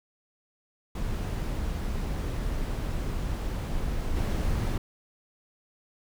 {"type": "noise with level steps", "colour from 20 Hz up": "brown", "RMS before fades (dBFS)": [-30, -27], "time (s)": [0.95, 4.78], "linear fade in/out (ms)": 5, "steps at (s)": 4.16, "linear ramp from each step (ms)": 5, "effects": []}